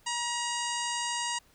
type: harmonic tone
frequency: 952 Hz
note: A#5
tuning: 36 cents sharp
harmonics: 1 / 2 / 3 / 4 / 5 / 6 / 7 / 8 / 9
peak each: -34 / -38 / -37 / -43 / -40 / -45 / -39 / -41 / -42 dBFS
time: 0.06-1.39 s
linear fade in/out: 10 ms
effects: pink hiss -63 dBFS RMS until 1.54 s